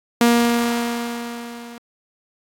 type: tone with level ramp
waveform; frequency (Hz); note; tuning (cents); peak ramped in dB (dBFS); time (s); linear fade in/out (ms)
sawtooth; 236.3; A#3; +24; -7 to -32; 0.21-1.78; 2
effects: AAC 48 kbps